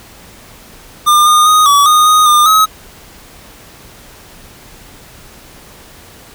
square tone with pitch steps, 1202 / 1220 / 1243 / 1142 / 1232 / 1243 / 1206 / 1277 Hz, D6 / D#6 / D#6 / D6 / D#6 / D#6 / D6 / D#6, +40 / -34 / -2 / -49 / -17 / -2 / +46 / +45 cents, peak -6 dBFS, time 1.06-2.66 s, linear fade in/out 20 ms, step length 200 ms, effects pink hiss -38 dBFS RMS until 6.34 s

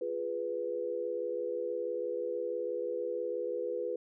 sine chord, F diminished, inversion none, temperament equal, 349.2 / 415.3 / 493.9 Hz, F4 / Ab4 / Cb5, 0 / 0 / 0 cents, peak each -40 / -38 / -34 dBFS, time 0.01-3.96 s, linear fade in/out 5 ms, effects none

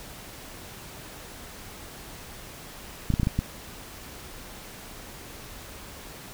clicks, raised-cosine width 5 ms, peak -11 dBFS, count 6, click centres 3.103 / 3.139 / 3.198 / 3.232 / 3.271 / 3.39 s, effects pink hiss -43 dBFS RMS until 6.33 s

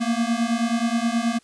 square beating tone pair, 228.2 / 237.6 Hz, A#3 / A#3, -37 / +33 cents, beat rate 9.4 Hz, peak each -24 dBFS, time 0-1.39 s, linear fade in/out 20 ms, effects white hiss -58 dBFS RMS until 1.43 s + resampled to 22050 Hz

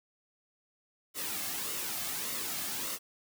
white noise with flanger, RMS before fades -36 dBFS, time 1.14-2.99 s, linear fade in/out 50 ms, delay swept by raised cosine 1.2 to 2.12 ms, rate 1.7 Hz, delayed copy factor -0.55, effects none

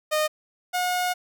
sawtooth tone pair in turn, 614 / 722.5 Hz, D#5 / F#5, -23 / -41 cents, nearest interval minor third, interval 282 cents, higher second, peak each -17 / -19 dBFS, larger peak first, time 0.11-0.28 / 0.73-1.14 s, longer second, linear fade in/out 20 ms, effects none

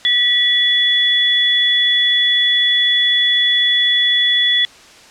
sine tone pair together, 1944 / 3412 Hz, B6 / G#7, -28 / +46 cents, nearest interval minor seventh, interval 974 cents, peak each -17 / -12 dBFS, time 0.05-4.65 s, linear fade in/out 0 ms, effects white hiss -42 dBFS RMS until 5.1 s + low-pass 6000 Hz 12 dB/octave

